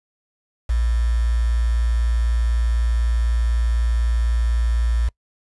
sine tone with quantisation, 58 Hz, A#1, 8 cents flat, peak -16 dBFS, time 0.69-5.09 s, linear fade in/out 10 ms, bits 6, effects noise-tail reverb RT60 0.1 s tail -24 dB re dry + resampled to 24000 Hz

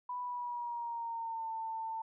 sine tone with pitch glide, 987.8 to 895.4 Hz, B5 to A5, 0 to +30 cents, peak -36 dBFS, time 0.09-2.02 s, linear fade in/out 5 ms, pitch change -170 cents, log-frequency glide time 0.21-1.5 s, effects none

